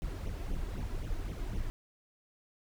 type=noise with flanger; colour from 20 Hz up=brown; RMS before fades=-36 dBFS; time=0.02-1.7 s; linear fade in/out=0 ms; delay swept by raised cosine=0.31 to 3.11 ms; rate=3.9 Hz; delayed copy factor=+0.7; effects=none